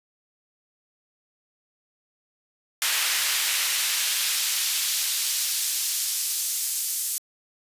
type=noise with high-pass filter sweep; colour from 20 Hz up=pink; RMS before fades=-25 dBFS; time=2.82-7.18 s; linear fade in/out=0 ms; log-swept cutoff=1800 to 7500 Hz; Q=0.82; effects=resampled to 32000 Hz